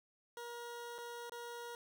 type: tone with dropouts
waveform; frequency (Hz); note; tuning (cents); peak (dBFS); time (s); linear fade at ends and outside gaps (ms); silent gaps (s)
20% pulse; 475.1; A#4; +33; -40; 0.37-1.75; 1; 0.982-0.986 / 1.296-1.32
effects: none